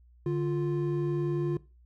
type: tone pair together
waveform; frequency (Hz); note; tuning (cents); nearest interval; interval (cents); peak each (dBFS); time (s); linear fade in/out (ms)
triangle; 146.93 / 349.2; D3 / F4; +1 / 0; octave + minor third; 1499; -27; 0.26-1.57; 2
effects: noise-tail reverb RT60 0.3 s tail -20 dB re dry + added 60 Hz sine -55 dBFS peak until 1.85 s